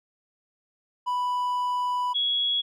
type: tone pair in turn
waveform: triangle / sine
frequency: 989 / 3343 Hz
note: B5 / G#7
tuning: +2 / +11 cents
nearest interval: octave + major sixth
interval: 2109 cents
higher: second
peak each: -22 dBFS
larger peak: neither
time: 1.06-2.14 / 2.14-2.62 s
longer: first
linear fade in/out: 20 ms
effects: none